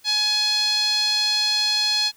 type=tone with band-pass filter; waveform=sawtooth; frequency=843 Hz; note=G#5; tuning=26 cents sharp; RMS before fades=-21 dBFS; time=0.04-2.12 s; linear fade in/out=50 ms; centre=4200 Hz; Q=5.5; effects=white hiss -55 dBFS RMS until 2.16 s